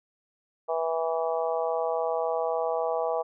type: harmonic tone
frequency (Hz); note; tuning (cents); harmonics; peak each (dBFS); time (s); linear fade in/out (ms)
163.6; E3; -13; 3 / 4 / 5 / 6 / 7; -29 / -29 / -32 / -37 / -37; 0.68-3.23; 20
effects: none